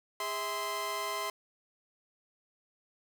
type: tone cluster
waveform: sawtooth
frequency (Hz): 409 / 650 / 1037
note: G#4 / E5 / C6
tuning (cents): -26 / -24 / -16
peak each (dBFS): -38 / -36 / -31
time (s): 0.2-1.3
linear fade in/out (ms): 2
effects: none